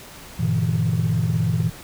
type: chord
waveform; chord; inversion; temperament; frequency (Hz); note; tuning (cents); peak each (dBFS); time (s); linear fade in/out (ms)
sine; E half-diminished seventh; first; just; 98.89 / 118.67 / 148.33 / 164.81; G2 / Bb2 / D3 / E3; +16 / +31 / +18 / 0; -24 / -21 / -26 / -21; 0.39-1.7; 10
effects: tanh soft clip ceiling -12 dBFS + pink hiss -41 dBFS RMS until 1.83 s